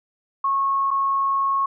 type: tone with dropouts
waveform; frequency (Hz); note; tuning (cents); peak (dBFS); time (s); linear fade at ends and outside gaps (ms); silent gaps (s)
sine; 1095; C#6; -22; -18; 0.44-1.66; 5; 0.907-0.911
effects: none